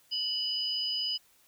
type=tone pair together; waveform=sine; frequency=2960 / 4978 Hz; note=F#7 / D#8; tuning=0 / 0 cents; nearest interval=major sixth; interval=900 cents; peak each=-33 / -31 dBFS; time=0.11-1.18 s; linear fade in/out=20 ms; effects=white hiss -64 dBFS RMS until 1.47 s